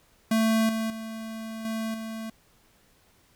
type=tone with level steps; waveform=square; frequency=222.5 Hz; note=A3; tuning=20 cents sharp; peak=-21 / -27 / -35 / -29 / -34 dBFS; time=0.31-2.3 s; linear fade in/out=5 ms; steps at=0.69 / 0.9 / 1.65 / 1.94 s; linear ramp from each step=2 ms; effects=pink hiss -62 dBFS RMS until 3.35 s